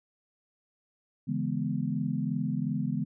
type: chord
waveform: sine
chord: C# minor seventh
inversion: none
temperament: equal with one note detuned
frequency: 141.99 / 164.81 / 207.7 / 246.9 Hz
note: C#3 / E3 / G#3 / B3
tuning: +42 / 0 / 0 / 0 cents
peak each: -33 dBFS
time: 1.27-3.05 s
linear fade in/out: 20 ms
effects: none